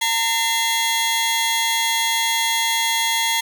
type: tone cluster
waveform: sawtooth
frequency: 911 / 2060 / 3338 Hz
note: A#5 / C7 / G#7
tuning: -40 / -28 / +8 cents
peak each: -19 dBFS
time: 0.01-3.41 s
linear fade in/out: 10 ms
effects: none